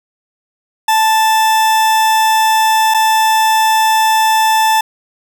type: tone with dropouts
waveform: 40% pulse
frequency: 880 Hz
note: A5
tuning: in tune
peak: -8 dBFS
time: 0.88-4.81 s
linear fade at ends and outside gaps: 5 ms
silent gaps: 2.94-2.944 s
effects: none